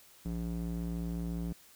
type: tone with band-pass filter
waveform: square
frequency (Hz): 57.1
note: A#1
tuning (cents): -35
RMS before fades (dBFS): -36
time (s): 0.25-1.53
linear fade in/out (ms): 5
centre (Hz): 190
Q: 1.5
effects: white hiss -59 dBFS RMS until 1.75 s